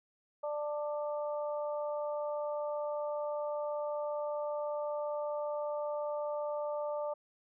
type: harmonic tone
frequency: 295.8 Hz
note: D4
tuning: 13 cents sharp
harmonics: 2 / 3 / 4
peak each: -34 / -42 / -45 dBFS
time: 0.43-7.14 s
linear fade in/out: 10 ms
effects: none